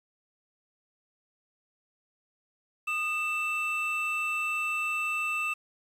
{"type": "tone pair together", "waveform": "triangle", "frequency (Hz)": [1233, 2657], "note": ["D#6", "E7"], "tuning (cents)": [-16, 13], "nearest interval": "octave + minor second", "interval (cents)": 1329, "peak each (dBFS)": [-32, -27], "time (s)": [2.87, 5.54], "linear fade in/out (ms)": 10, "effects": ["resampled to 32000 Hz", "9-bit"]}